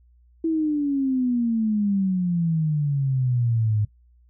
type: exponential sweep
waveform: sine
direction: down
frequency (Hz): 329.6 to 103.83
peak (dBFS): -19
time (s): 0.44-3.85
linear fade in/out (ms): 5
effects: noise-tail reverb RT60 0.1 s tail -17 dB re dry + added 60 Hz sine -53 dBFS peak until 4.29 s